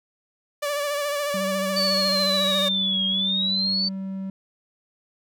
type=tone with vibrato; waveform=sawtooth; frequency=579 Hz; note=D5; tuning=25 cents flat; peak=-20 dBFS; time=0.62-2.69 s; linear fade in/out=10 ms; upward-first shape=sine; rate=14 Hz; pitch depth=40 cents each way
type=tone; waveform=triangle; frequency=192.2 Hz; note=G3; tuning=34 cents flat; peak=-26 dBFS; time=1.34-4.3 s; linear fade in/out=2 ms
type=linear two-way sweep; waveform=sine; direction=down then up; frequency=4576 to 3231 to 4576 Hz; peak=-21 dBFS; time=1.76-3.89 s; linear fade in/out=10 ms; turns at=3.06 s
effects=none